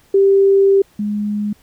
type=tone pair in turn; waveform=sine; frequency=392.6 / 208 Hz; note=G4 / G#3; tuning=+3 / +3 cents; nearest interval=major seventh; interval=1100 cents; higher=first; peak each=-8 / -17 dBFS; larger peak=first; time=0.14-0.82 / 0.99-1.53 s; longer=first; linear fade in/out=5 ms; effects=pink hiss -53 dBFS RMS until 1.62 s